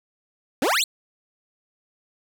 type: exponential sweep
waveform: 25% pulse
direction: up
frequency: 231.5 to 4417 Hz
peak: -15 dBFS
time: 0.62-0.84 s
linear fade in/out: 2 ms
effects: none